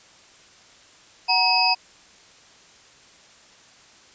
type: tone cluster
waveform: sine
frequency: 741 / 942 / 2566 / 4790 / 5050 Hz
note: F#5 / A#5 / E7 / D8 / D#8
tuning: +2 / +18 / -47 / +33 / +25 cents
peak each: -23 dBFS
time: 1.28-1.75 s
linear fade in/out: 20 ms
effects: white hiss -51 dBFS RMS until 4.14 s + resampled to 16000 Hz